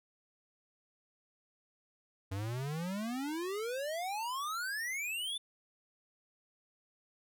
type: exponential sweep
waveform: square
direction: up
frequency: 93.1 to 3570 Hz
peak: -36 dBFS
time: 2.31-5.38 s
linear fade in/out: 10 ms
effects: none